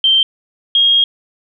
sine tone pair in turn, 3136 / 3257 Hz, G7 / G#7, 0 / -34 cents, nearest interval minor second, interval 66 cents, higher second, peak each -8 dBFS, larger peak neither, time 0.04-0.23 / 0.75-1.04 s, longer second, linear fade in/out 2 ms, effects none

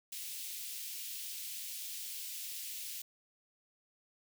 white high-pass noise, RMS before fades -43 dBFS, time 0.12-3.02 s, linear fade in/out 5 ms, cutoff 2500 Hz, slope 24 dB/octave, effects none

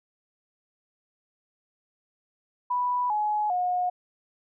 sine tone with pitch steps, 986 / 843.6 / 721.8 Hz, B5 / G#5 / F#5, -3 / +27 / -43 cents, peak -23 dBFS, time 2.7-3.9 s, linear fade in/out 10 ms, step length 400 ms, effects none

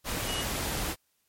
sine tone in noise, 2904 Hz, F#7, 33 cents flat, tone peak -34 dBFS, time 0.25-0.46 s, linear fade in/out 50 ms, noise pink, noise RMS -32 dBFS, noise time 0.04-0.96 s, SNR -5 dB, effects white hiss -73 dBFS RMS until 1.28 s + MP3 64 kbps

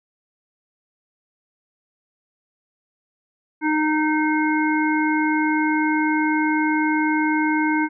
harmonic tone, 308 Hz, D#4, 17 cents flat, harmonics 1 / 3 / 5 / 7, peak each -19 / -24 / -26 / -27 dBFS, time 3.61-7.89 s, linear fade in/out 50 ms, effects none

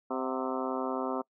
harmonic tone with a mistuned harmonic, 130.81 Hz, C3, in tune, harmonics 2 / 3 / 4 / 5 / 6 / 7 / 8 / 9 / 10, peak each -35 / -37 / -38 / -39 / -40 / -40 / -41 / -42 / -42 dBFS, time 0.1-1.22 s, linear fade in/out 10 ms, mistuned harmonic 6, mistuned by -77 cents, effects noise-tail reverb RT60 0.1 s tail -25 dB re dry

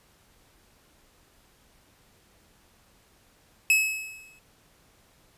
45% pulse tone with exponential decay, 2580 Hz, E7, 38 cents flat, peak -16 dBFS, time 3.7-4.39 s, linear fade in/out 1 ms, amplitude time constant 150 ms, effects pink hiss -61 dBFS RMS until 5.37 s + resampled to 32000 Hz

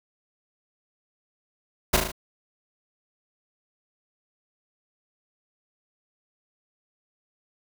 pink noise with echo, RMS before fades -18 dBFS, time 1.93-1.97 s, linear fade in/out 10 ms, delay 37 ms, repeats 4, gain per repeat -4 dB, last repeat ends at 2.118 s, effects none

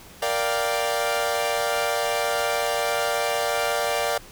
sawtooth chord, G minor seventh, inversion first, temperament equal, 466.2 / 587.3 / 698.5 / 784 Hz, Bb4 / D5 / F5 / G5, 0 / 0 / 0 / 0 cents, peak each -25 / -22 / -24 / -26 dBFS, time 0.22-4.18 s, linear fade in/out 5 ms, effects pink hiss -46 dBFS RMS until 4.31 s

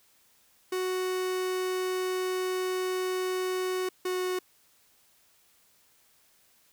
45% pulse tone pair in turn, 370 / 367.2 Hz, F#4 / F#4, 0 / -13 cents, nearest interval unison, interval 13 cents, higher first, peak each -28 dBFS, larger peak neither, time 0.72-3.89 / 4.05-4.39 s, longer first, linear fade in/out 5 ms, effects white hiss -64 dBFS RMS until 6.72 s

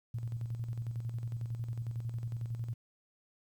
sine tone with tremolo, 116.54 Hz, A#2, in tune, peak -33 dBFS, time 0.14-2.74 s, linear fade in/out 5 ms, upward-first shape square, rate 11 Hz, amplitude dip 50%, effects 11-bit

